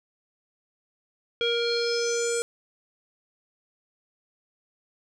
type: tone with low-pass filter sweep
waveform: square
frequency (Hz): 470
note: A#4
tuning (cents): +14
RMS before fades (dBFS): -26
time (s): 1.41-2.42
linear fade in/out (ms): 0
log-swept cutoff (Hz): 3100 to 8400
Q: 6.5
effects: none